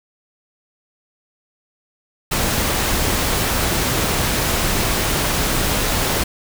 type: noise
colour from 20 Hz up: pink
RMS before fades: -19 dBFS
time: 2.31-6.24 s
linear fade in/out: 10 ms
effects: none